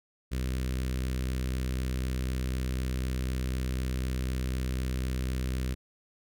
sawtooth tone with notch filter, 64 Hz, C2, 38 cents flat, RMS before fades -31 dBFS, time 0.31-5.75 s, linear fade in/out 20 ms, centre 820 Hz, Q 0.68, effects none

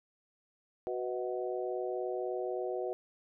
harmonic tone with a mistuned harmonic, 123.47 Hz, B2, in tune, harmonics 3 / 4 / 5 / 6, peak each -36 / -38 / -40 / -42 dBFS, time 0.87-2.93 s, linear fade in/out 0 ms, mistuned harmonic 5, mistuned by +44 cents, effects none

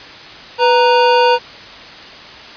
square tone pair together, 493.9 / 932.4 Hz, B4 / A#5, 0 / 0 cents, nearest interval major seventh, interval 1100 cents, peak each -12 dBFS, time 0.58-1.39 s, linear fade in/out 50 ms, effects white hiss -34 dBFS RMS until 2.56 s + resampled to 11025 Hz

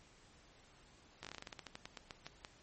slowing click train, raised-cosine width 0.2 ms, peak -28 dBFS, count 18, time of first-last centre 1.23-2.448 s, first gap 17 ms, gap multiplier 1.16, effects pink hiss -64 dBFS RMS until 2.62 s + MP3 32 kbps

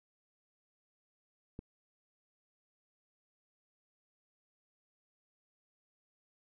click, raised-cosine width 3 ms, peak -30 dBFS, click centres 1.591 s, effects none

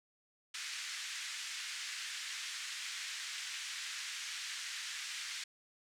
pink band-pass noise, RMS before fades -43 dBFS, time 0.54-5.44 s, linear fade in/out 5 ms, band 1700 to 7800 Hz, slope 24 dB/octave, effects none

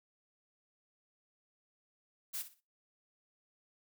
blue noise with echo, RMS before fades -39 dBFS, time 2.33-2.43 s, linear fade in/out 20 ms, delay 60 ms, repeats 3, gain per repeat -12 dB, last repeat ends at 2.61 s, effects noise-tail reverb RT60 0.3 s tail -22 dB re dry

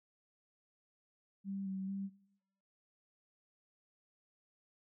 sine tone with pitch steps, 196 / 191.2 / 196.1 Hz, G3 / G3 / G3, 0 / -43 / +1 cents, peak -38 dBFS, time 1.44-2.1 s, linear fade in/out 50 ms, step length 220 ms, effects noise-tail reverb RT60 0.9 s tail -20 dB re dry

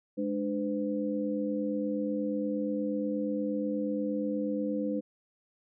sine tone cluster, 208.9 / 297.3 / 507 Hz, G#3 / D4 / B4, +10 / +21 / +45 cents, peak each -33 / -32 / -34 dBFS, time 0.17-5.01 s, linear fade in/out 20 ms, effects none

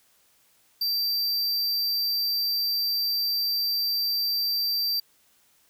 square tone, 4687 Hz, D8, 4 cents flat, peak -24 dBFS, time 0.81-5 s, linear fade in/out 5 ms, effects white hiss -63 dBFS RMS until 5.69 s

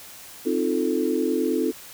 sine chord, F dominant seventh, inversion second, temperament equal with one note detuned, 261.6 / 311.1 / 350.6 / 440 Hz, C4 / Eb4 / F4 / A4, 0 / 0 / +7 / 0 cents, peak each -26 dBFS, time 0.45-1.72 s, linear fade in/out 20 ms, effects white hiss -43 dBFS RMS until 1.93 s

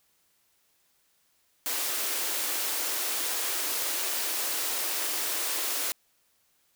white high-pass noise, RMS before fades -30 dBFS, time 1.66-5.92 s, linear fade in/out 0 ms, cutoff 270 Hz, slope 96 dB/octave, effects white hiss -69 dBFS RMS until 6.75 s

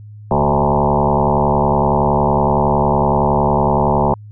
sine tone with frequency modulation, 516 Hz, C5, 24 cents flat, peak -11 dBFS, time 0.31-4.14 s, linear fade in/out 2 ms, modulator 70.8 Hz, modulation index 6.3, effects added 105 Hz sine -33 dBFS peak until 4.31 s

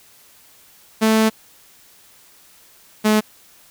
sawtooth tone pair in turn, 220 / 214.4 Hz, A3 / A3, 0 / -45 cents, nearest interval unison, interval 45 cents, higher first, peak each -9 dBFS, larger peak neither, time 1.01-1.3 / 3.04-3.21 s, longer first, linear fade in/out 20 ms, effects white hiss -50 dBFS RMS until 3.7 s

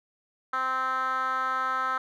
10% pulse tone with band-pass filter, 260.3 Hz, C4, 9 cents flat, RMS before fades -28 dBFS, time 0.53-1.98 s, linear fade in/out 5 ms, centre 1300 Hz, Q 4, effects none

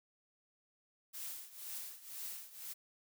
blue noise with tremolo, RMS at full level -43 dBFS, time 1.13-2.74 s, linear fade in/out 20 ms, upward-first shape triangle, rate 2 Hz, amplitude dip 85%, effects none

